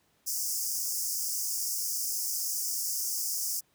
pink high-pass noise, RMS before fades -32 dBFS, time 0.26-3.61 s, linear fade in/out 20 ms, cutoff 5000 Hz, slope 96 dB/octave, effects pink hiss -69 dBFS RMS until 3.74 s + high-pass 80 Hz 12 dB/octave

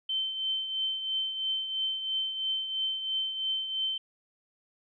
sine tone with tremolo, 3092 Hz, G7, 24 cents flat, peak -26 dBFS, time 0.09-3.98 s, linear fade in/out 5 ms, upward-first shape triangle, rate 3 Hz, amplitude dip 60%, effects none

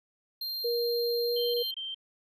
square tone, 4186 Hz, C8, in tune, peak -33 dBFS, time 0.41-1.71 s, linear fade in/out 5 ms
sine tone with pitch glide, 472.5 to 477.7 Hz, A#4 to A#4, +23 to +42 cents, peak -27 dBFS, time 0.64-1.63 s, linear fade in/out 10 ms, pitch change +19 cents, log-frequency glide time 1.24-1.33 s
sine tone bursts, 3137 Hz, G7, 1 cent sharp, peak -34 dBFS, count 3, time 1.36-1.946 s, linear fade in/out 5 ms, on 180 ms, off 23 ms
effects none

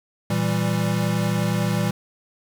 square chord, E diminished, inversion second, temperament equal, 116.54 / 164.81 / 196 Hz, Bb2 / E3 / G3, 0 / 0 / 0 cents, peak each -25 dBFS, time 0.3-1.91 s, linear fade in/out 5 ms, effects 7-bit

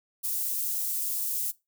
white high-pass noise, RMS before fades -30 dBFS, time 0.23-1.52 s, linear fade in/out 20 ms, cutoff 9800 Hz, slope 12 dB/octave, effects noise-tail reverb RT60 0.2 s tail -19 dB re dry

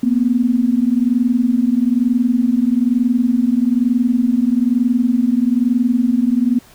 sine tone pair together, 233.1 / 254.2 Hz, A#3 / C4, 0 / -50 cents, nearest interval major second, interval 150 cents, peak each -15 dBFS, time 0.03-6.59 s, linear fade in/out 5 ms, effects pink hiss -46 dBFS RMS until 6.74 s

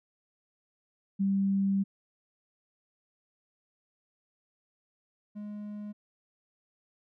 sine / triangle tone pair in turn, 196 / 208.2 Hz, G3 / G#3, 0 / +5 cents, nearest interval minor second, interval 105 cents, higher second, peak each -24 / -35 dBFS, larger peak first, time 1.19-1.84 / 5.35-5.93 s, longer first, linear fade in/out 20 ms, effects none

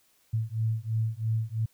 sine beating tone pair, 110 / 113 Hz, A2 / A2, 0 / +47 cents, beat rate 3 Hz, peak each -29 dBFS, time 0.33-1.66 s, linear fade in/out 10 ms, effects white hiss -66 dBFS RMS until 1.73 s

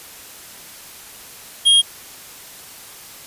square tone, 3251 Hz, G#7, 38 cents flat, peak -10 dBFS, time 1.65-1.82 s, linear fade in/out 20 ms, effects white hiss -39 dBFS RMS until 3.26 s + resampled to 32000 Hz

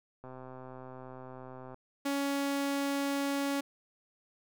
click train, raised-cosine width 1 ms, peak -33 dBFS, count 195, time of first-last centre 0.24-1.744 s, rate 129 Hz
sawtooth tone, 279.8 Hz, C#4, 16 cents sharp, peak -26 dBFS, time 2.05-3.61 s, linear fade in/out 10 ms
effects none

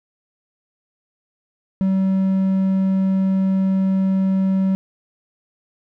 triangle tone, 191.1 Hz, G3, 44 cents flat, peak -13 dBFS, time 1.81-4.75 s, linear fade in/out 0 ms, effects none

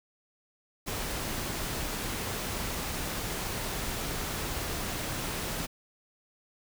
pink noise, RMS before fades -34 dBFS, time 0.86-5.67 s, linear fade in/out 20 ms, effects none

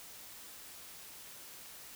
silence, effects white hiss -51 dBFS RMS until 1.95 s

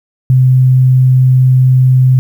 sine tone, 128.9 Hz, C3, 26 cents flat, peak -4 dBFS, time 0.3-2.19 s, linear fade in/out 0 ms, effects 7-bit

